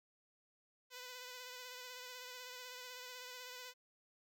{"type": "tone with vibrato", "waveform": "5% pulse", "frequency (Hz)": 500, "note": "B4", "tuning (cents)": 21, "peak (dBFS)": -37, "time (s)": [0.9, 3.74], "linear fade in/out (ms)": 50, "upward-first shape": "sine", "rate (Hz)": 16, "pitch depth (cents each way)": 27, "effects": []}